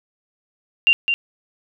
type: tone with echo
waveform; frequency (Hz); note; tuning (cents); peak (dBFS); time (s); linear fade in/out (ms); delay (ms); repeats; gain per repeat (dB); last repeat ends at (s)
sine; 2777; F7; -10; -10; 0.87-0.93; 0; 210; 1; -6; 1.14
effects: none